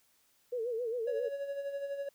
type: tone with vibrato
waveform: sine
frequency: 470 Hz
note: A#4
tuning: 14 cents sharp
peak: -32 dBFS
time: 0.52-1.29 s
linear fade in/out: 10 ms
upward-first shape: sine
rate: 7.4 Hz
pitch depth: 110 cents each way
type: tone with tremolo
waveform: triangle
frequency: 560 Hz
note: C#5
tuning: 18 cents sharp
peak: -31 dBFS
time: 1.07-2.09 s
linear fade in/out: 5 ms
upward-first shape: sine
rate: 12 Hz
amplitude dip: 55%
effects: white hiss -70 dBFS RMS until 2.14 s